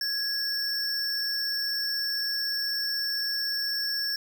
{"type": "tone pair together", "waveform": "square", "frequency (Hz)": [1666, 5419], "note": ["G#6", "E8"], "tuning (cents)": [5, 47], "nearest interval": "octave + minor sixth", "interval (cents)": 2042, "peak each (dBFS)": [-35, -28], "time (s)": [0.01, 4.16], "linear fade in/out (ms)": 2, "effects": []}